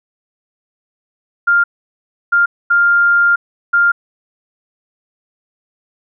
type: tone bursts at uneven times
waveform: sine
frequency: 1400 Hz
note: F6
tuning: 4 cents sharp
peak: -8 dBFS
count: 4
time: 1.47-1.64 / 2.32-2.46 / 2.7-3.36 / 3.73-3.92 s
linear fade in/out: 10 ms
effects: none